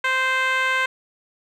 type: tone with band-pass filter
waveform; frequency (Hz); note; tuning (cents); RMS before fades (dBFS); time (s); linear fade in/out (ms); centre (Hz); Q
10% pulse; 521; C5; -7; -21; 0.04-0.86; 5; 1600; 1.3
effects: none